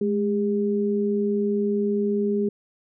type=tone pair together; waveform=sine; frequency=209.8 / 405.1 Hz; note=G#3 / G#4; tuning=+18 / -43 cents; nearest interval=major seventh; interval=1139 cents; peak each=-23 dBFS; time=0.01-2.49 s; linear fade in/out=5 ms; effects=none

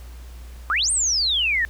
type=exponential two-way sweep; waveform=sine; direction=up then down; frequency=1156 to 9030 to 1751 Hz; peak=-18 dBFS; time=0.7-1.65 s; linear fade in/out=0 ms; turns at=0.91 s; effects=added 60 Hz sine -36 dBFS peak until 1.69 s + pink hiss -50 dBFS RMS until 1.69 s

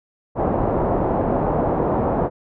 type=low-pass noise; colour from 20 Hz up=white; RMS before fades=-20 dBFS; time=0.35-2.3 s; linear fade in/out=50 ms; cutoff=810 Hz; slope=24 dB/octave; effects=none

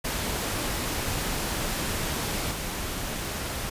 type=noise with level steps; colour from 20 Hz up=pink; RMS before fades=-29 / -32 dBFS; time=0.04-3.7 s; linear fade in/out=10 ms; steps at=2.51 s; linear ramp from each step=2 ms; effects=resampled to 32000 Hz

